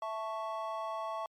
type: chord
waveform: triangle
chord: A major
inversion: second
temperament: equal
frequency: 659.3 / 880 / 1108.7 Hz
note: E5 / A5 / C#6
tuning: 0 / 0 / 0 cents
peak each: -37 / -39 / -37 dBFS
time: 0.02-1.26 s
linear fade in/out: 2 ms
effects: MP3 96 kbps